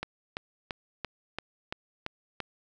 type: click train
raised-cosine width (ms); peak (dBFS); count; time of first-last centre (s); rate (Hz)
0.3; -17; 8; 0.03-2.403; 2.95
effects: none